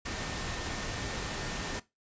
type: tone in noise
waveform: sine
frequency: 1812 Hz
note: A#6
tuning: 50 cents flat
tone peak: -47 dBFS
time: 0.05-1.8 s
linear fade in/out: 10 ms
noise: pink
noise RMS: -36 dBFS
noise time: 0.05-1.8 s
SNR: -14 dB
effects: noise-tail reverb RT60 0.2 s tail -18 dB re dry + resampled to 16000 Hz